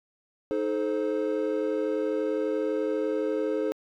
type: chord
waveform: triangle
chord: A diminished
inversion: second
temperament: equal with one note detuned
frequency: 311.1 / 431.4 / 523.3 Hz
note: Eb4 / A4 / C5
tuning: 0 / -34 / 0 cents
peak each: -28 / -26 / -28 dBFS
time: 0.51-3.72 s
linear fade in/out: 0 ms
effects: tanh soft clip ceiling -15 dBFS